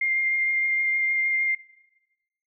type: tone with vibrato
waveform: sine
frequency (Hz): 2111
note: C7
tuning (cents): +15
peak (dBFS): -21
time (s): 0.01-1.55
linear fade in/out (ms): 5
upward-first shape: sine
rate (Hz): 6.5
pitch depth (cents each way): 10
effects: noise-tail reverb RT60 1.0 s tail -19 dB re dry